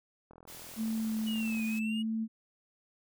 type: click train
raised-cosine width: 1 ms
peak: -39 dBFS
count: 55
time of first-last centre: 0.31-1.596 s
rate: 42 Hz
type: noise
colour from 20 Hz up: white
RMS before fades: -48 dBFS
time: 0.47-1.8 s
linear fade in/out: 20 ms
type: tone with vibrato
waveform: sine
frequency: 220.9 Hz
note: A3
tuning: 7 cents sharp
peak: -30 dBFS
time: 0.76-2.28 s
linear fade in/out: 50 ms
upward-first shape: sine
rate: 1.6 Hz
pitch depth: 14 cents each way
type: exponential two-way sweep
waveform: triangle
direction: down then up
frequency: 2960 to 2451 to 2912 Hz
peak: -37 dBFS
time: 1.26-2.03 s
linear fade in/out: 20 ms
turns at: 1.65 s
effects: none